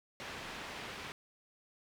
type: low-pass noise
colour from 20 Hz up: white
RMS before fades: -45 dBFS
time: 0.2-1.12 s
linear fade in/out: 0 ms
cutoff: 2700 Hz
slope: 12 dB/octave
effects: none